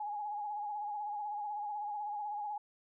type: tone with vibrato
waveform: sine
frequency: 832 Hz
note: G#5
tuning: 3 cents sharp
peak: -36 dBFS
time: 0-2.58 s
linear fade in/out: 5 ms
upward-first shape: sine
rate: 16 Hz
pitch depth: 44 cents each way
effects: none